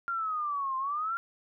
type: exponential two-way sweep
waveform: sine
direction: down then up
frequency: 1396.9 to 1042 to 1396.9 Hz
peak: -29 dBFS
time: 0.08-1.17 s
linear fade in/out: 0 ms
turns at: 0.77 s
effects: none